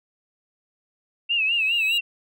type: tone with vibrato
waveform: sine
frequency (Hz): 2686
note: E7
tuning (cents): +32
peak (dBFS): -19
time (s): 1.29-2.01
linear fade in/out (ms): 20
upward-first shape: sine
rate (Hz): 4.9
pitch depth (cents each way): 100
type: tone with exponential growth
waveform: sawtooth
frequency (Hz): 3909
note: B7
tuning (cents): -19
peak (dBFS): -26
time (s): 1.33-1.98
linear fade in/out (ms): 5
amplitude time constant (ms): 140
effects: none